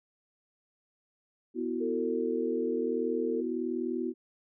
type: chord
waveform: sine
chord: B suspended fourth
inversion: none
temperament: equal with one note detuned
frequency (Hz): 247.7 / 329.6 / 370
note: B3 / E4 / F#4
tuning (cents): +5 / 0 / 0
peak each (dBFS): -34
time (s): 1.54-4.14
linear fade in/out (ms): 50
type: tone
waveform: sine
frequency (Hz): 450.7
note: A4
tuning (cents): +42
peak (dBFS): -31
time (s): 1.8-3.42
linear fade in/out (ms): 20
effects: none